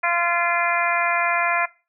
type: harmonic tone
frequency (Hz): 344.5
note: F4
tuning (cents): -24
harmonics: 2 / 3 / 4 / 5 / 6 / 7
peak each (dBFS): -25 / -25 / -25 / -25 / -25 / -25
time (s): 0.03-1.66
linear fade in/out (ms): 10
effects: noise-tail reverb RT60 0.3 s tail -20 dB re dry